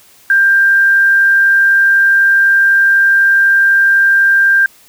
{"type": "tone with quantisation", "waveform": "sine", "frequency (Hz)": 1588, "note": "G6", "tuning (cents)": 22, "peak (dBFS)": -6, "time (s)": [0.3, 4.66], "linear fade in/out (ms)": 2, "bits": 6, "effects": ["white hiss -45 dBFS RMS until 4.88 s"]}